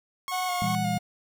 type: tone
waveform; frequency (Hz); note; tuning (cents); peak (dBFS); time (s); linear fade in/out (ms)
sawtooth; 1092; C#6; -26; -27; 0.28-0.75; 0
type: tone with vibrato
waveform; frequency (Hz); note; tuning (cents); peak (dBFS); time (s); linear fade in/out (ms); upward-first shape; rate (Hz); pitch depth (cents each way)
45% pulse; 726; F#5; -33; -28; 0.31-0.99; 20; square; 2.8; 24
type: chord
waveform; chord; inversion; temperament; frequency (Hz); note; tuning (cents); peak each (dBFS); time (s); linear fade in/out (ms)
sine; E diminished; second; equal with one note detuned; 116.54 / 164.81 / 199.31; Bb2 / E3 / G3; 0 / 0 / +29; -32 / -31 / -29; 0.62-0.98; 0
effects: none